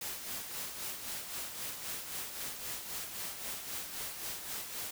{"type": "noise with tremolo", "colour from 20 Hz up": "white", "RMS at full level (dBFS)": -39, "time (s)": [0.01, 4.91], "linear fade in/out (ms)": 5, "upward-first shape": "sine", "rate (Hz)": 3.8, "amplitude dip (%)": 50, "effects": []}